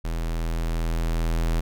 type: tone with level ramp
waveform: square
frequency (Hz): 41.2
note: E1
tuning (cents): 0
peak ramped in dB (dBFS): -26 to -21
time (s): 0.04-1.61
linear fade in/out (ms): 10
effects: none